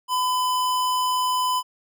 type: tone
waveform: square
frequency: 1007 Hz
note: B5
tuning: 33 cents sharp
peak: -21 dBFS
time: 0.08-1.63 s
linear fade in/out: 50 ms
effects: none